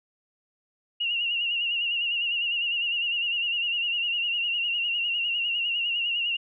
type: tone with vibrato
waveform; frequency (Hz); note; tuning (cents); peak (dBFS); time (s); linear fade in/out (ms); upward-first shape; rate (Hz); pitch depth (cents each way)
sine; 2810; F7; +10; -24; 1-6.37; 10; sine; 9.9; 60
effects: none